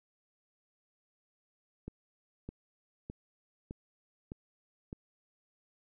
click train, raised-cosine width 3 ms, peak -28 dBFS, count 6, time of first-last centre 1.88-4.929 s, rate 1.64 Hz, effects none

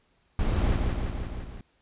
brown noise with echo, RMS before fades -25 dBFS, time 0.39-0.76 s, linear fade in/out 2 ms, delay 170 ms, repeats 5, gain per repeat -3 dB, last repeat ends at 1.61 s, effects pink hiss -68 dBFS RMS until 1.81 s + resampled to 8000 Hz

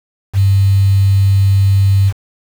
sine tone with quantisation, 98 Hz, G2, in tune, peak -7 dBFS, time 0.33-2.13 s, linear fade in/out 50 ms, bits 5, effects none

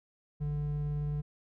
triangle tone pair together, 55.1 / 147.1 Hz, A1 / D3, +3 / +3 cents, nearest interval octave + perfect fourth, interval 1700 cents, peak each -37 / -29 dBFS, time 0.4-1.22 s, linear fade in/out 20 ms, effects none

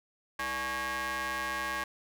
sawtooth ring-modulated tone, 261.4 Hz, C4, 1 cent flat, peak -25 dBFS, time 0.39-1.84 s, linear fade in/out 5 ms, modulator 1370 Hz, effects none

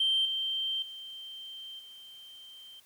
sine tone with level steps, 3136 Hz, G7, in tune, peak -23 / -29 / -41 / -47 dBFS, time 0-2.8 s, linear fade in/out 5 ms, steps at 0.25 / 0.82 / 1.79 s, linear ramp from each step 5 ms, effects tanh soft clip ceiling -20 dBFS + white hiss -62 dBFS RMS until 2.85 s

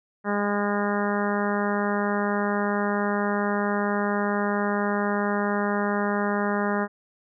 harmonic tone, 204.4 Hz, G#3, 27 cents flat, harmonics 1 / 2 / 3 / 4 / 5 / 6 / 7 / 8 / 9, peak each -26 / -29 / -31 / -32 / -33 / -34 / -34 / -35 / -36 dBFS, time 0.24-6.88 s, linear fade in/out 50 ms, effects none

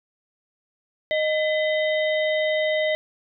harmonic tone with a mistuned harmonic, 619 Hz, D#5, 9 cents flat, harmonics 1 / 3 / 5 / 6, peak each -21 / -26 / -34 / -34 dBFS, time 1.11-2.95 s, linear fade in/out 0 ms, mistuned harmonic 3, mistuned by +140 cents, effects none

